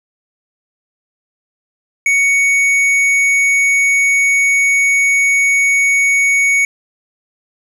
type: tone with hard clipping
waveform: triangle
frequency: 2230 Hz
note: C#7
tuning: 10 cents sharp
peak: -11 dBFS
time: 2.06-6.65 s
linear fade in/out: 2 ms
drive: 11 dB
effects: none